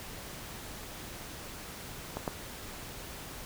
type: clicks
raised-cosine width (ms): 1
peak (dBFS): -20 / -17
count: 2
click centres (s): 2.17 / 2.278
effects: pink hiss -44 dBFS RMS until 3.45 s